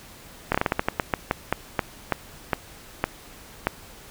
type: slowing click train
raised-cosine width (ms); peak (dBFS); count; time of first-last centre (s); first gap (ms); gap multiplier
0.5; -5; 17; 0.52-3.67; 25; 1.24
effects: pink hiss -46 dBFS RMS until 4.1 s